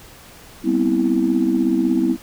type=chord; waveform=sine; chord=C major seventh; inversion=second; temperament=just; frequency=196.22 / 245.3 / 261.6 / 327 Hz; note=G3 / B3 / C4 / E4; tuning=+2 / -12 / 0 / -14 cents; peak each=-23 / -20 / -20 / -18 dBFS; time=0.63-2.17 s; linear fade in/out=50 ms; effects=tanh soft clip ceiling -6 dBFS + pink hiss -43 dBFS RMS until 2.22 s